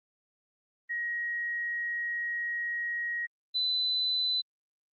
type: tone pair in turn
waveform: sine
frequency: 1892 / 4009 Hz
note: A#6 / B7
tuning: +25 / +25 cents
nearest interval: octave + minor second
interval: 1300 cents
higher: second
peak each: -30 / -26 dBFS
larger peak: second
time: 0.89-3.27 / 3.54-4.42 s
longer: first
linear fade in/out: 20 ms
effects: Opus 32 kbps